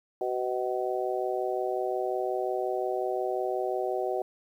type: harmonic tone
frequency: 125.6 Hz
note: B2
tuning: 30 cents sharp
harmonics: 3 / 4 / 5 / 6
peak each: -31 / -34 / -33 / -33 dBFS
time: 0.21-4.22 s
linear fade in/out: 2 ms
effects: 10-bit